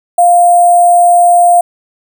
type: tone with sample-and-hold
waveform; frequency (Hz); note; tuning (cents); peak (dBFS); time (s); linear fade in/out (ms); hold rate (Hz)
sine; 700; F5; +4; -3; 0.18-1.61; 5; 8820
effects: none